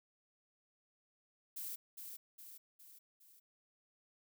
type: noise with echo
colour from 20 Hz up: violet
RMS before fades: -44 dBFS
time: 1.56-1.76 s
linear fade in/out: 10 ms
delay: 410 ms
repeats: 4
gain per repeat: -5 dB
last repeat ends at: 3.4 s
effects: none